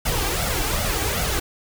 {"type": "noise with flanger", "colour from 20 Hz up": "pink", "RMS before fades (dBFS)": -23, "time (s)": [0.05, 1.4], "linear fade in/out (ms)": 10, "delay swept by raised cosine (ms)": [1.4, 2.6], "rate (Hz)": 2.6, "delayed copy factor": 0.7, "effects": []}